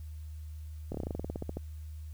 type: slowing click train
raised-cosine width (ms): 2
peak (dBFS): -22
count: 15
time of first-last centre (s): 0.92-1.57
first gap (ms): 25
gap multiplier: 1.09
effects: added 77 Hz sine -40 dBFS peak until 2.13 s + white hiss -65 dBFS RMS until 2.13 s